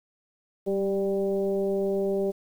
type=tone with frequency modulation; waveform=sine; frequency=392 Hz; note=G4; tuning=in tune; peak=-23 dBFS; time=0.66-2.32 s; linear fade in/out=20 ms; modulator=198 Hz; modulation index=0.91; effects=9-bit